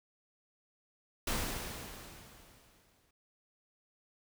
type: noise with exponential decay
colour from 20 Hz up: pink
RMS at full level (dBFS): -33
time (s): 1.27-3.11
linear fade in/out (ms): 5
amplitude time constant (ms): 400
effects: none